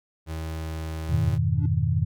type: tone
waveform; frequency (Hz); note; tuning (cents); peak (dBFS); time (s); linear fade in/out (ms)
35% pulse; 79.9; D#2; +47; -28; 0.26-1.39; 50
type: chord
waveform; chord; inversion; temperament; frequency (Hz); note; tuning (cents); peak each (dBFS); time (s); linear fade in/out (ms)
sine; F half-diminished seventh; none; equal with one note detuned; 87.31 / 103.23 / 123.47 / 155.56; F2 / Ab2 / Cb3 / Eb3; 0 / -10 / 0 / 0; -26; 1.09-2.05; 10
type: tone with exponential growth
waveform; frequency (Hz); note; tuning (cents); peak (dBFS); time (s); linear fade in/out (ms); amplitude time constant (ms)
triangle; 290; D4; -22; -27; 1.5-1.66; 5; 34
effects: none